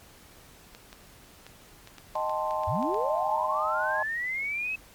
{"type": "clicks", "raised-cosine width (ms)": 0.2, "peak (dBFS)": -27, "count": 11, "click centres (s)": [0.749, 0.929, 1.466, 1.874, 1.983, 2.155, 2.296, 2.509, 2.635, 2.827, 2.944]}
{"type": "chord", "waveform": "sine", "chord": "A half-diminished seventh", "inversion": "second", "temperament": "equal", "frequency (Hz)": [622.3, 784, 880, 1046.5], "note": ["Eb5", "G5", "A5", "C6"], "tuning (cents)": [0, 0, 0, 0], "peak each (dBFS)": [-31, -35, -31, -32], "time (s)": [2.15, 4.03], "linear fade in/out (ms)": 5}
{"type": "linear sweep", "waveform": "sine", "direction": "up", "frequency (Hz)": [70.9, 2600], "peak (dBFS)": -28, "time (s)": [2.67, 4.76], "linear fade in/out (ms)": 10}
{"effects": ["pink hiss -53 dBFS RMS until 4.94 s", "MP3 96 kbps"]}